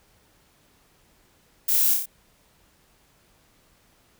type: noise with echo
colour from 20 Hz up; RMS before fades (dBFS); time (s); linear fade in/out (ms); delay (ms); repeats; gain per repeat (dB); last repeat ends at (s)
violet; -22; 1.68-1.94; 10; 30; 4; -3; 2.06
effects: pink hiss -61 dBFS RMS until 4.19 s